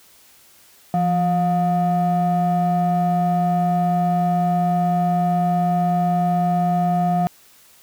triangle ring-modulated tone, 269.4 Hz, C#4, 49 cents flat, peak -11 dBFS, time 0.94-7.27 s, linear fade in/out 0 ms, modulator 442 Hz, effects white hiss -51 dBFS RMS until 7.82 s

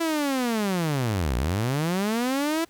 sawtooth linear two-way sweep, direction down then up, 336.1 to 56.4 to 336.1 Hz, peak -19 dBFS, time 0-2.65 s, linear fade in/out 10 ms, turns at 1.36 s, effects pink hiss -59 dBFS RMS until 2.69 s

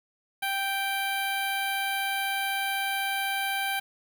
10% pulse tone with notch filter, 784 Hz, G5, in tune, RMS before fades -29 dBFS, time 0.42-3.8 s, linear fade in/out 10 ms, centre 5500 Hz, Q 0.85, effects 8-bit

